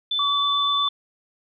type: tone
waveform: sine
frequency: 3520 Hz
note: A7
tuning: in tune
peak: -21 dBFS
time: 0.11-0.89 s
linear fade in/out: 5 ms
type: tone with vibrato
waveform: sine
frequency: 1139 Hz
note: C#6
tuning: 47 cents sharp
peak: -22 dBFS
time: 0.19-0.88 s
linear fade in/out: 2 ms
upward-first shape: sine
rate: 8.3 Hz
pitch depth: 9 cents each way
effects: none